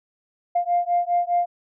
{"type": "beating tone pair", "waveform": "sine", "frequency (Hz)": [698.5, 703.4], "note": ["F5", "F5"], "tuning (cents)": [0, 12], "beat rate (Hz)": 4.9, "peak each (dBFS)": -21, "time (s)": [0.55, 1.46], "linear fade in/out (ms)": 10, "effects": ["tanh soft clip ceiling -12 dBFS"]}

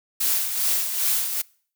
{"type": "noise with tremolo", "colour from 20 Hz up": "blue", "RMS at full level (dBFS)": -21, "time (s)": [0.2, 1.42], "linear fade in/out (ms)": 10, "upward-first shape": "sine", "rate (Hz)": 2.5, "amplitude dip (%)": 55, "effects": ["noise-tail reverb RT60 0.5 s tail -24 dB re dry"]}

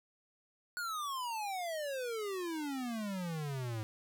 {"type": "exponential sweep", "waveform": "square", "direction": "down", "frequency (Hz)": [1474, 106.3], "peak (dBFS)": -37, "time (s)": [0.77, 3.83], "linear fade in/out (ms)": 0, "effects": []}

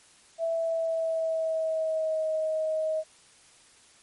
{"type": "tone with pitch glide", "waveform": "sine", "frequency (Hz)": [660, 629.8], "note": ["E5", "D#5"], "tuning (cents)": [2, 21], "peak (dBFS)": -25, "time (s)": [0.38, 3.04], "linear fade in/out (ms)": 50, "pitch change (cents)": -81, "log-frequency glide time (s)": [0.54, 2.3], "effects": ["white hiss -57 dBFS RMS until 4.02 s", "MP3 48 kbps"]}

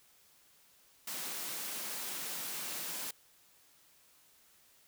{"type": "high-pass noise", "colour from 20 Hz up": "white", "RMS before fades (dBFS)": -40, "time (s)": [1.07, 3.11], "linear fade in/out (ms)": 5, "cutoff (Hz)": 140, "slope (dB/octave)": 96, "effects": ["white hiss -65 dBFS RMS until 4.87 s"]}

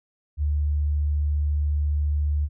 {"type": "tone", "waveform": "sine", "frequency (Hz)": 73.8, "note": "D2", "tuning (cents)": 9, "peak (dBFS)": -20, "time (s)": [0.37, 2.49], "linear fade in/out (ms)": 50, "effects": []}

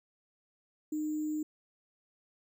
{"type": "tone with sample-and-hold", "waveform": "sine", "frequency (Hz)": 305.7, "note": "D#4", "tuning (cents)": -30, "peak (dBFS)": -31, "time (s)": [0.92, 1.43], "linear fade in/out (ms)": 5, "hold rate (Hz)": 7350, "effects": []}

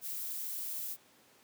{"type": "noise", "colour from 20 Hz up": "violet", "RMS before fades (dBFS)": -39, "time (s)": [0.01, 0.97], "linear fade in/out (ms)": 50, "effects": ["pink hiss -63 dBFS RMS until 1.43 s", "high-pass 200 Hz 12 dB/octave"]}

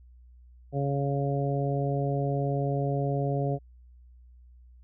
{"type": "harmonic tone", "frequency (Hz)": 139.9, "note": "C#3", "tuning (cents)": 16, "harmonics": [1, 2, 3, 4, 5], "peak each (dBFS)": [-27, -35, -33, -34, -35], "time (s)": [0.72, 3.59], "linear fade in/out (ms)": 50, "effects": ["added 61 Hz sine -50 dBFS peak until 4.83 s"]}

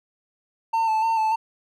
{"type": "tone with vibrato", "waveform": "triangle", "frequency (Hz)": 890, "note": "A5", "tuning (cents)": 20, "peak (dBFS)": -17, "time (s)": [0.73, 1.36], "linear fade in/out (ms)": 10, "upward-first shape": "square", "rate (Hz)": 3.4, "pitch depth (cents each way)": 28, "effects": []}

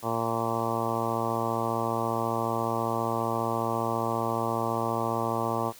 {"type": "harmonic tone", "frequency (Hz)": 114.7, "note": "A#2", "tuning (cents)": -28, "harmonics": [1, 2, 3, 4, 5, 6, 7, 8, 9, 10], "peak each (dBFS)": [-35, -35, -35, -35, -35, -35, -35, -35, -35, -35], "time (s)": [0.02, 5.73], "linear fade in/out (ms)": 50, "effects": ["white hiss -50 dBFS RMS until 5.79 s"]}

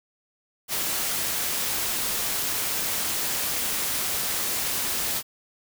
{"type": "noise", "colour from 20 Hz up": "white", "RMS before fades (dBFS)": -27, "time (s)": [0.68, 5.23], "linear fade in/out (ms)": 50, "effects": []}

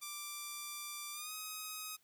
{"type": "tone with pitch glide", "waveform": "5% pulse", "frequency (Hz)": [1177, 1261.5], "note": ["D6", "D#6"], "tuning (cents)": [3, 23], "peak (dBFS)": -31, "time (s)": [0.01, 1.97], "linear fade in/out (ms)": 20, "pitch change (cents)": 120, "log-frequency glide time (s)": [1.12, 1.33], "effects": ["white hiss -73 dBFS RMS until 2.03 s"]}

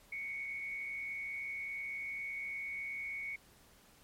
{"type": "tone with frequency modulation", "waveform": "sine", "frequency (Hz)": 2217, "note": "C#7", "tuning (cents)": 0, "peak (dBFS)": -38, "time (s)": [0.12, 3.36], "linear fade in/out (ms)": 5, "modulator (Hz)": 134, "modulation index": 0.41, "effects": ["pink hiss -63 dBFS RMS until 4.03 s", "MP3 64 kbps"]}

